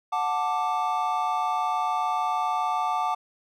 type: chord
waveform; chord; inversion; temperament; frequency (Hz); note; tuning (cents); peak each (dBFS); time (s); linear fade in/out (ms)
triangle; D major; first; just; 734.2 / 881 / 1174.7; F#5 / A5 / D6; -14 / +2 / 0; -26; 0.12-3.15; 10
effects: none